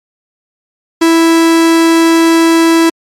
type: tone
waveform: 45% pulse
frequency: 329.6 Hz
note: E4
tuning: in tune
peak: -5 dBFS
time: 1.01-2.9 s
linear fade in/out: 10 ms
effects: low-pass 12000 Hz 12 dB/octave + MP3 64 kbps